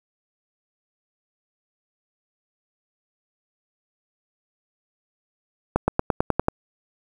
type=accelerating click train; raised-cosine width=1 ms; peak=-4 dBFS; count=8; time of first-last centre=5.76-6.484 s; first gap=120 ms; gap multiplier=0.95; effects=7-bit